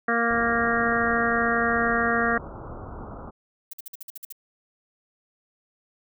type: harmonic tone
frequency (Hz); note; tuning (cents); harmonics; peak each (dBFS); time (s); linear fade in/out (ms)
233.1; A#3; 0; 1 / 2 / 3 / 5 / 6 / 7 / 8; -28 / -28 / -28 / -28 / -28 / -28 / -28; 0.08-2.38; 5
type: low-pass noise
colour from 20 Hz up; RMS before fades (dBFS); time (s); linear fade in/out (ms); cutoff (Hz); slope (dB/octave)
pink; -38; 0.29-3.31; 20; 1400; 96
type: noise bursts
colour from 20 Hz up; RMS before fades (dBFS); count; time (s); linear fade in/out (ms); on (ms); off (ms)
violet; -37; 9; 3.71-4.325; 5; 23; 51
effects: none